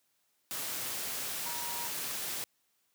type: tone in noise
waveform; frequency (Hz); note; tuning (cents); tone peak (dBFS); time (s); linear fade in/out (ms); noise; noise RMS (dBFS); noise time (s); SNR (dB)
sine; 949; A#5; +31; -42; 1.46-1.87; 0; white; -37; 0.51-2.44; -8
effects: white hiss -75 dBFS RMS until 2.94 s + high-pass 100 Hz 12 dB/octave

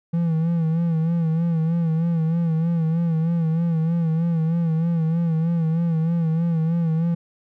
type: tone with vibrato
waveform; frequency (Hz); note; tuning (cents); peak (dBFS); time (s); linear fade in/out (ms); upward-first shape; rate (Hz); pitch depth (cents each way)
triangle; 164.81; E3; 0; -16; 0.13-7.15; 10; sine; 3.2; 61
effects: none

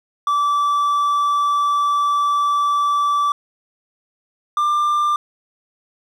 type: tone pair in turn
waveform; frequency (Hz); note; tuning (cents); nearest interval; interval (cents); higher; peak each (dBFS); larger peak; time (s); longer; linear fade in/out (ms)
triangle; 1160 / 1190.5; D6 / D6; -22 / +23; unison; 45; second; -13; neither; 0.27-3.32 / 4.57-5.16; first; 2
effects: none

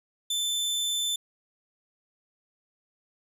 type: tone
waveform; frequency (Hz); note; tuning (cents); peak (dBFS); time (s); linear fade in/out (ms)
sawtooth; 3532; A7; +6; -23; 0.3-1.16; 5
effects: resampled to 32000 Hz

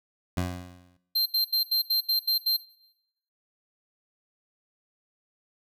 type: tone with exponential decay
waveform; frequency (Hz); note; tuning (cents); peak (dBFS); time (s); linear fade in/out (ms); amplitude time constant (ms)
20% pulse; 89.4; F2; +41; -19; 0.37-0.97; 5; 130
type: tone bursts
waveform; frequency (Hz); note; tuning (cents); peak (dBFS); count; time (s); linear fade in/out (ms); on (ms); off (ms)
square; 4156; C8; -12; -22; 8; 1.15-2.569; 10; 110; 77
effects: noise-tail reverb RT60 0.8 s tail -17 dB re dry

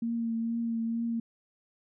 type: tone with vibrato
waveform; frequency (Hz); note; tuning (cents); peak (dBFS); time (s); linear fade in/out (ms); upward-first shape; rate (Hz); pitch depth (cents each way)
sine; 230; A#3; -23; -28; 0.02-1.2; 5; triangle; 2.2; 25
effects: none

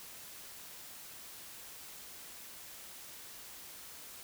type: silence
effects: white hiss -50 dBFS RMS until 4.23 s

